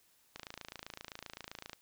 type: click train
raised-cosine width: 0.2 ms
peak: -26 dBFS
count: 39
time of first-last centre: 0.36-1.732 s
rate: 27.7 Hz
effects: white hiss -69 dBFS RMS until 1.81 s